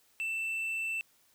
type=tone; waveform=triangle; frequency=2665 Hz; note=E7; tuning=18 cents sharp; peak=-30 dBFS; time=0.2-1.01 s; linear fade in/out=0 ms; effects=white hiss -67 dBFS RMS until 1.34 s